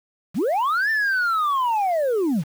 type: linear two-way sweep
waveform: sine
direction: up then down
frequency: 130.81 to 1798 to 130.81 Hz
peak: -16 dBFS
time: 0.34-2.44 s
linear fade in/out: 50 ms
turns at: 0.9 s
effects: tanh soft clip ceiling -17 dBFS + 7-bit